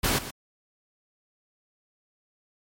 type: noise with echo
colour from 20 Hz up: pink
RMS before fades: -24 dBFS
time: 0.03-0.19 s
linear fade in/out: 10 ms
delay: 120 ms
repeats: 1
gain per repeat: -13 dB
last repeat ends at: 0.31 s
effects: MP3 64 kbps